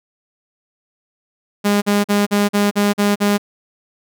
sawtooth tone bursts, 204.3 Hz, G#3, 28 cents flat, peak -9 dBFS, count 8, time 1.64-3.381 s, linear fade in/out 20 ms, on 180 ms, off 43 ms, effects none

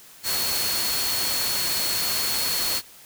sine tone in noise, 4347 Hz, C#8, 35 cents flat, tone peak -27 dBFS, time 0.23-2.82 s, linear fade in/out 50 ms, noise white, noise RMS -26 dBFS, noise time 0.23-2.82 s, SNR -4 dB, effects white hiss -48 dBFS RMS until 3.05 s

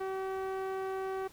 sawtooth tone with low-pass filter, 382.1 Hz, G4, 44 cents flat, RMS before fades -36 dBFS, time 0-1.28 s, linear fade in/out 10 ms, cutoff 1400 Hz, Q 0.85, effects pink hiss -58 dBFS RMS until 1.32 s

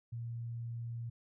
sine tone, 117.1 Hz, A#2, 8 cents sharp, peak -38 dBFS, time 0.12-1.1 s, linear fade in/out 10 ms, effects none

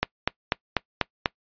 click train, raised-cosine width 0.3 ms, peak -4 dBFS, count 6, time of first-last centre 0.03-1.259 s, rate 4.07 Hz, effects noise-tail reverb RT60 0.1 s tail -23 dB re dry + resampled to 11025 Hz

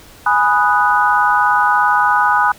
sine chord, G# minor seventh, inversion none, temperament equal, 830.6 / 987.8 / 1244.5 / 1480 Hz, G#5 / B5 / D#6 / F#6, 0 / 0 / 0 / 0 cents, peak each -16 dBFS, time 0.26-2.52 s, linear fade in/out 5 ms, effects pink hiss -42 dBFS RMS until 2.58 s

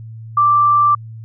sine tone, 1174.7 Hz, D6, in tune, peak -9 dBFS, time 0.37-0.95 s, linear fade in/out 5 ms, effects added 112 Hz sine -30 dBFS peak until 1.24 s

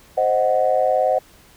sine chord, C diminished, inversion none, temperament equal, 523.3 / 622.3 / 740 Hz, C5 / Eb5 / Gb5, 0 / 0 / 0 cents, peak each -19 dBFS, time 0.17-1.19 s, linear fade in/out 10 ms, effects tanh soft clip ceiling -5 dBFS + pink hiss -50 dBFS RMS until 1.56 s

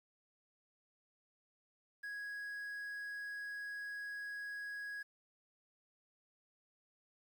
triangle tone with quantisation, 1661.2 Hz, G#6, in tune, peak -40 dBFS, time 2.03-5.03 s, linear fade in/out 10 ms, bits 11, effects none

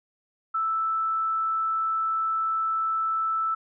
sine tone, 1318.5 Hz, E6, in tune, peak -23 dBFS, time 0.54-3.55 s, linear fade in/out 10 ms, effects none

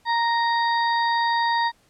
harmonic tone, 932.3 Hz, A#5, in tune, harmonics 1 / 2 / 4 / 5, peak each -20 / -26 / -32 / -34 dBFS, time 0.05-1.72 s, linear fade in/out 50 ms, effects pink hiss -61 dBFS RMS until 1.89 s + low-pass 11000 Hz 12 dB/octave

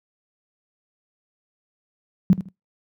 sine tone with echo, 185 Hz, F#3, in tune, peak -9 dBFS, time 2.3-2.33 s, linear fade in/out 0 ms, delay 78 ms, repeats 2, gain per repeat -13 dB, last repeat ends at 2.486 s, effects noise-tail reverb RT60 0.2 s tail -22 dB re dry + high-pass 100 Hz 12 dB/octave

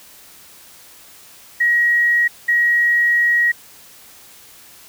sine tone bursts at uneven times, 1900 Hz, A#6, 33 cents sharp, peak -12 dBFS, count 2, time 1.6-2.28 / 2.48-3.52 s, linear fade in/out 10 ms, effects white hiss -44 dBFS RMS until 4.88 s

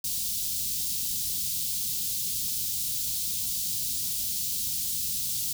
white band-stop noise, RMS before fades -30 dBFS, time 0.04-5.53 s, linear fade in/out 5 ms, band 200 to 3700 Hz, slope 24 dB/octave, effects none

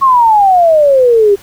sine exponential sweep, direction down, 1104 to 392 Hz, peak -4 dBFS, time 0.01-1.36 s, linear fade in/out 20 ms, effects pink hiss -38 dBFS RMS until 1.42 s

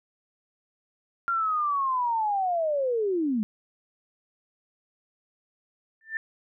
sine linear sweep, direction down, 1392 to 202.7 Hz, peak -23 dBFS, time 1.28-3.43 s, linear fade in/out 0 ms
sine tone with exponential growth, 1782 Hz, A6, 22 cents sharp, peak -23 dBFS, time 6.01-6.17 s, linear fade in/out 1 ms, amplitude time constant 33 ms
effects none

